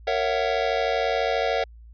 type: chord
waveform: square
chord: F# dominant seventh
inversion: first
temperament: just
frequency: 462.5 / 555 / 666 / 740 Hz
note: A#4 / C#5 / E5 / F#5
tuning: -14 / +2 / +18 / 0 cents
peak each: -28 dBFS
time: 0.07-1.64 s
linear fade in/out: 5 ms
effects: added 57 Hz sine -43 dBFS peak until 1.93 s + resampled to 11025 Hz